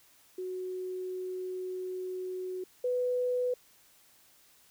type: tone pair in turn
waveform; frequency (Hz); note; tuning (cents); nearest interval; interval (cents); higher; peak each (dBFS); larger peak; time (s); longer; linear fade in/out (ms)
sine; 369.1 / 496.9; F#4 / B4; -4 / +11; perfect fourth; 515; second; -34 / -27; second; 0.38-2.64 / 2.84-3.54; first; 5
effects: white hiss -62 dBFS RMS until 4.7 s